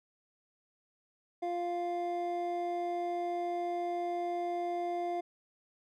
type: tone pair together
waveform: triangle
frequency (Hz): 349.2 / 698.4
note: F4 / F5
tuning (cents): 0 / 0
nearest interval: octave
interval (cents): 1200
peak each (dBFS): -34 / -32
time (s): 1.42-5.21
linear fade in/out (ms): 10
effects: none